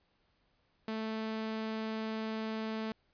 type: tone with vibrato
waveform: sawtooth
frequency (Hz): 220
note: A3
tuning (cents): 0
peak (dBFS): -31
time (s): 0.88-2.92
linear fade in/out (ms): 2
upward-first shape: sine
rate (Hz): 20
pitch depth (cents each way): 10
effects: pink hiss -74 dBFS RMS until 3.13 s + resampled to 11025 Hz